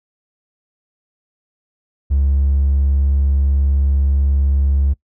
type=tone; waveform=triangle; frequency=69.3 Hz; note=C#2; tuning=in tune; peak=-9 dBFS; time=2.1-4.94 s; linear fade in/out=20 ms; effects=noise-tail reverb RT60 0.1 s tail -23 dB re dry + tanh soft clip ceiling -7 dBFS